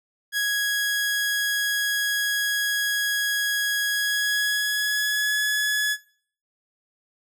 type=tone with pitch glide; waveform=sawtooth; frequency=1661.2 to 1696.1 Hz; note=G#6 to G#6; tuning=0 to +36 cents; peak=-18 dBFS; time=0.32-5.97 s; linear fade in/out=50 ms; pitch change=+36 cents; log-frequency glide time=3.86-5.42 s; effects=noise-tail reverb RT60 0.5 s tail -18 dB re dry